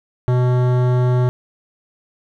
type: tone with hard clipping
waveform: sine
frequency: 124.8 Hz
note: B2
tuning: 19 cents sharp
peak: -15 dBFS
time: 0.28-1.29 s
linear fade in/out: 0 ms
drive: 16 dB
effects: none